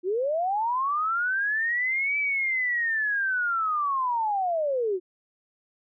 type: linear two-way sweep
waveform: sine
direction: up then down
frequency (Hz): 341.2 to 2319 to 349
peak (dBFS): -23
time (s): 0.03-5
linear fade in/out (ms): 50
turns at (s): 2.18
effects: none